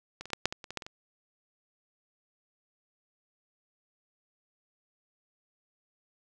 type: clicks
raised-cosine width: 0.2 ms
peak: -23 / -25 / -30 / -11 / -7 / -18 / -26 / -22 / -15 / -25 / -25 dBFS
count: 11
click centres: 0.21 / 0.256 / 0.303 / 0.333 / 0.456 / 0.525 / 0.642 / 0.706 / 0.773 / 0.822 / 0.865 s
effects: none